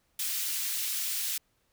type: high-pass noise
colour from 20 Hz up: white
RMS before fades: -32 dBFS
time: 0.19-1.38 s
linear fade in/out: 5 ms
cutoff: 2400 Hz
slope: 12 dB/octave
effects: pink hiss -72 dBFS RMS until 1.72 s